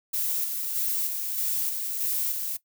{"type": "noise with tremolo", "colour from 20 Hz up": "violet", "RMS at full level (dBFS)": -27, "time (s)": [0.13, 2.57], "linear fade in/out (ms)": 10, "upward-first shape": "square", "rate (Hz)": 1.6, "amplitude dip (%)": 35, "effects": ["noise-tail reverb RT60 0.1 s tail -17 dB re dry"]}